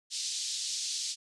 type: band-pass noise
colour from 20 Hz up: pink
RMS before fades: -35 dBFS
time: 0.1-1.16 s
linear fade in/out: 50 ms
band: 4000 to 7400 Hz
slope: 24 dB/octave
effects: resampled to 24000 Hz